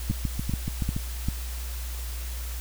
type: two click trains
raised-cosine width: 5 ms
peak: -14 / -15 dBFS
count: 4 / 7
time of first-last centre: 0.1-1.286 / 0.11-0.965 s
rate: 2.53 / 7.02 Hz
effects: added 60 Hz sine -31 dBFS peak until 2.6 s + white hiss -41 dBFS RMS until 2.6 s